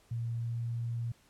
sine tone with pitch glide, 116.54 to 117.35 Hz, A#2 to A#2, 0 to +12 cents, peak -32 dBFS, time 0.11-1.12 s, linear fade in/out 5 ms, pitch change +12 cents, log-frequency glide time 0.37-0.61 s, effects pink hiss -65 dBFS RMS until 1.29 s + low-pass 12000 Hz 12 dB/octave

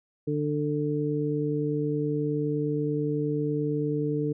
harmonic tone, 148.4 Hz, D3, 18 cents sharp, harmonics 1 / 2 / 3, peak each -29 / -29 / -29 dBFS, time 0.27-4.33 s, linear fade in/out 10 ms, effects none

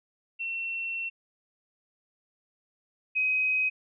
sine tone pair in turn, 2710 / 2525 Hz, E7 / D#7, +47 / +25 cents, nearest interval minor second, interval 122 cents, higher first, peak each -30 / -23 dBFS, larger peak second, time 0.39-1.1 / 3.15-3.7 s, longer first, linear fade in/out 20 ms, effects none

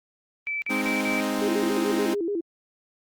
sine tone bursts, 2316 Hz, D7, 25 cents flat, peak -26 dBFS, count 4, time 0.47-1.202 s, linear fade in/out 0 ms, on 150 ms, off 44 ms
sawtooth chord, Ab major, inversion none, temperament equal, 207.7 / 261.6 / 311.1 Hz, Ab3 / C4 / Eb4, 0 / 0 / 0 cents, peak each -26 / -24 / -26 dBFS, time 0.69-2.15 s, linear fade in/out 20 ms
sine tone with vibrato, 370 Hz, F#4, in tune, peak -24 dBFS, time 1.41-2.41 s, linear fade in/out 10 ms, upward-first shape square, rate 6.9 Hz, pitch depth 170 cents each way
effects Opus 32 kbps

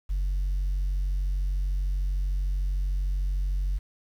sine tone, 46.68 Hz, F#1, 16 cents sharp, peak -22 dBFS, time 0.09-3.79 s, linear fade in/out 20 ms, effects tanh soft clip ceiling -22 dBFS + 9-bit

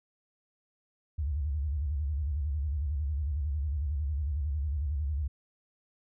sine tone with vibrato, 72.7 Hz, D2, 17 cents flat, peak -28 dBFS, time 1.18-5.28 s, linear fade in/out 10 ms, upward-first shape square, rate 11 Hz, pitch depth 130 cents each way, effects none

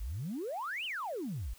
sine exponential two-way sweep, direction up then down, 45.15 to 3160 to 45.15 Hz, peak -34 dBFS, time 0-1.54 s, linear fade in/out 10 ms, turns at 0.85 s, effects tanh soft clip ceiling -31 dBFS + white hiss -59 dBFS RMS until 1.58 s

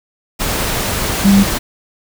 sine tone in noise, 198.4 Hz, G3, 21 cents sharp, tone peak -6 dBFS, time 1.24-1.44 s, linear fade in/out 20 ms, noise pink, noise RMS -18 dBFS, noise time 0.39-1.59 s, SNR +9 dB, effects none

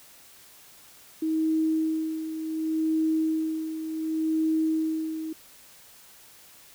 sine tone with tremolo, 317.5 Hz, D#4, 35 cents sharp, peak -21 dBFS, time 1.22-5.33 s, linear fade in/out 5 ms, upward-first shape sine, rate 0.68 Hz, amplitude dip 65%, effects white hiss -52 dBFS RMS until 6.74 s

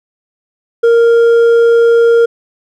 sine tone with hard clipping, 465.4 Hz, A#4, 3 cents flat, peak -6 dBFS, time 0.83-2.26 s, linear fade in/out 10 ms, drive 4 dB, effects none

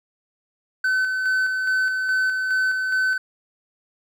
triangle tone with tremolo, 1520 Hz, F#6, 46 cents sharp, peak -16 dBFS, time 0.84-3.18 s, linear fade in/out 5 ms, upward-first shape square, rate 2.4 Hz, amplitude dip 35%, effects none

